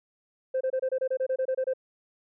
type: tone bursts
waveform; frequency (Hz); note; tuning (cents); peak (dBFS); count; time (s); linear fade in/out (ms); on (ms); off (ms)
sine; 521; C5; -7; -22; 13; 0.54-1.736; 10; 68; 26
effects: tanh soft clip ceiling -22 dBFS